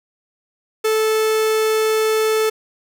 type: tone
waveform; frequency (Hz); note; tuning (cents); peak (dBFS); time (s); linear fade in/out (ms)
45% pulse; 437.2; A4; -11; -15; 0.84-2.5; 10
effects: none